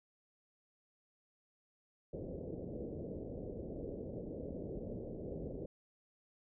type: low-pass noise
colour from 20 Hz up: white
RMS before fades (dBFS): -44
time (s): 2.13-5.66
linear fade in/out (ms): 5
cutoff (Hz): 550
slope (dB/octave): 48
effects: none